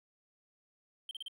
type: tone bursts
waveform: triangle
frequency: 3136 Hz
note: G7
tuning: in tune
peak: -38 dBFS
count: 4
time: 1.09-1.282 s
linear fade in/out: 2 ms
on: 21 ms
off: 36 ms
effects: none